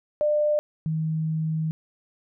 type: tone pair in turn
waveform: sine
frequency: 598 / 158.39 Hz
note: D5 / D#3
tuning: +31 / +31 cents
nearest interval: octave + major seventh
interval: 2300 cents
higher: first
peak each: -19 / -23 dBFS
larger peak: first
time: 0.21-0.59 / 0.86-1.71 s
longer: second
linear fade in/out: 0 ms
effects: none